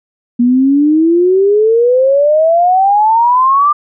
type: exponential sweep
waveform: sine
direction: up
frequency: 237.1 to 1200 Hz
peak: -6 dBFS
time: 0.39-3.73 s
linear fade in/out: 10 ms
effects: none